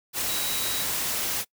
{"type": "tone in noise", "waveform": "sine", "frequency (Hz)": 3878, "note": "B7", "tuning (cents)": -32, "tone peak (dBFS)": -33, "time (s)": [0.26, 0.86], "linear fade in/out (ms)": 50, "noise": "white", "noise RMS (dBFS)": -28, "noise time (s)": [0.13, 1.45], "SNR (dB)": -8, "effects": ["noise-tail reverb RT60 0.1 s tail -23 dB re dry"]}